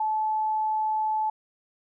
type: tone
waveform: sine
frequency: 866 Hz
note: A5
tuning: 28 cents flat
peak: -23 dBFS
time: 0-1.3 s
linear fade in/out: 5 ms
effects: none